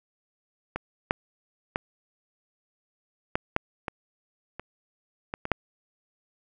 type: clicks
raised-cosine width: 0.5 ms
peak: -15 / -7 / -11 / -9 / -7 / -15 / -21 / -16 / -17 / -6 dBFS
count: 10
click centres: 0.76 / 1.109 / 1.759 / 3.355 / 3.564 / 3.882 / 4.596 / 5.339 / 5.454 / 5.517 s
effects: none